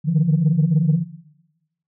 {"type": "tone cluster", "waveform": "sine", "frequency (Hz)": [148, 154.9, 171.3], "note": ["D3", "D#3", "F3"], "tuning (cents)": [14, -7, -33], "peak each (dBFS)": -18, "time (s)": [0.04, 1.04], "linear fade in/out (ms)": 50, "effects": ["noise-tail reverb RT60 1.0 s tail -18 dB re dry", "tanh soft clip ceiling -9 dBFS"]}